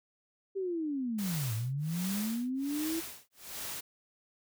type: linear two-way sweep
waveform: sine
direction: down then up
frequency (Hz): 396.5 to 106.4 to 335.3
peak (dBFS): -31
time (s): 0.55-3.01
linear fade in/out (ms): 20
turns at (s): 1.54
type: noise with tremolo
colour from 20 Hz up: white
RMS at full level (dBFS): -39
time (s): 1.18-3.81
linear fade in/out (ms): 10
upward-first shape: sine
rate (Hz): 1.3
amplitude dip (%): 100
effects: none